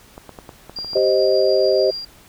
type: clicks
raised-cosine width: 1 ms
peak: -21 dBFS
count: 9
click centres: 0.179 / 0.293 / 0.388 / 0.492 / 0.696 / 0.788 / 0.846 / 0.933 / 0.972 s
type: tone with tremolo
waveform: sine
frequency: 4774 Hz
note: D8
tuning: 28 cents sharp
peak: -25 dBFS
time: 0.76-2.05 s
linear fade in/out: 5 ms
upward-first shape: sine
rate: 6.9 Hz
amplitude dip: 35%
type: chord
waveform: sine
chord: C minor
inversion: second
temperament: equal with one note detuned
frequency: 390.4 / 523.3 / 622.3 Hz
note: G4 / C5 / Eb5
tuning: -7 / 0 / 0 cents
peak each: -17 / -18 / -18 dBFS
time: 0.95-1.91 s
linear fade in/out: 10 ms
effects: pink hiss -48 dBFS RMS until 2.28 s